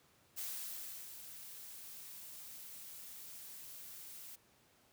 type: noise with ADSR envelope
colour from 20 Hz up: blue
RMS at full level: -42 dBFS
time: 0.36-4.36 s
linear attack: 27 ms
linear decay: 710 ms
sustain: -9 dB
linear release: 11 ms
effects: pink hiss -69 dBFS RMS until 4.92 s + high-pass 80 Hz 12 dB/octave